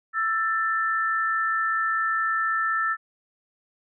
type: tone pair together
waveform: sine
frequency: 1327.5 / 1772 Hz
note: E6 / A6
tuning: +12 / +12 cents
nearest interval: perfect fourth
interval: 500 cents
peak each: -24 / -25 dBFS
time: 0.13-2.97 s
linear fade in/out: 50 ms
effects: none